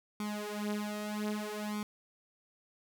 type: tone with flanger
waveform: sawtooth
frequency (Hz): 209.7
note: G#3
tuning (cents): +17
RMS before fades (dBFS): -37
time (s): 0.2-1.83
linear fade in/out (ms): 2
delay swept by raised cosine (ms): 0.87 to 6.37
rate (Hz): 0.63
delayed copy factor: +1
effects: none